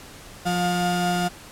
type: tone pair together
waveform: 35% pulse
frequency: 176.57 / 711 Hz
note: F3 / F5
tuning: +19 / +31 cents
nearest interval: 2 octaves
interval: 2412 cents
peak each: -22 dBFS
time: 0.45-1.29 s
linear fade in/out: 20 ms
effects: pink hiss -43 dBFS RMS until 1.51 s + low-pass 12000 Hz 12 dB/octave